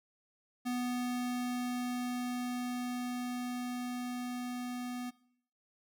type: tone with level ramp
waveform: square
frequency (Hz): 246.9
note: B3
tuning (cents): 0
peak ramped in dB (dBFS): -33 to -38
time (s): 0.65-5.11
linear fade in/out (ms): 20
effects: noise-tail reverb RT60 0.7 s tail -21 dB re dry